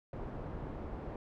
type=low-pass noise; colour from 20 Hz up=pink; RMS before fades=-42 dBFS; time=0.13-1.16 s; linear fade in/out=2 ms; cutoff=820 Hz; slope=12 dB/octave; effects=none